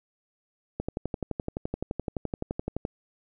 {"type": "click train", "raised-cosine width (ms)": 2, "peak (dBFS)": -16, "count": 25, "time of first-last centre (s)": [0.8, 2.851], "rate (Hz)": 11.7, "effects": []}